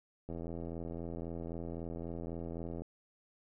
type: click train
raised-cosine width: 2 ms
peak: -29 dBFS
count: 213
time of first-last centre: 0.29-2.82 s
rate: 83.8 Hz
effects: none